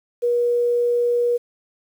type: tone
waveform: sine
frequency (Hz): 480.4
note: B4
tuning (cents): -48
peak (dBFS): -16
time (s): 0.22-1.38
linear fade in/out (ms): 20
effects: 8-bit